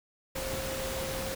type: tone in noise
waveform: sine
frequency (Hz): 530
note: C5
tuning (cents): +22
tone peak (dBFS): -36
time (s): 0.35-1.35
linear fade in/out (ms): 10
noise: pink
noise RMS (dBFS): -36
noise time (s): 0.35-1.35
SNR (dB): -3
effects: none